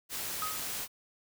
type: noise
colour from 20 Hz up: white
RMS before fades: -37 dBFS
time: 0.09-0.88 s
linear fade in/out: 50 ms
type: tone with exponential decay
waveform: sine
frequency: 1260 Hz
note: D#6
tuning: 21 cents sharp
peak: -30 dBFS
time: 0.42-0.75 s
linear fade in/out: 2 ms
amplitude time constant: 70 ms
effects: none